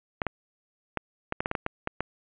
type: clicks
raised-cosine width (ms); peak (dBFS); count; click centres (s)
0.5; -12; 11; 0.218 / 0.267 / 0.973 / 1.324 / 1.405 / 1.459 / 1.514 / 1.552 / 1.664 / 1.874 / 2.006
effects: resampled to 8000 Hz + 7-bit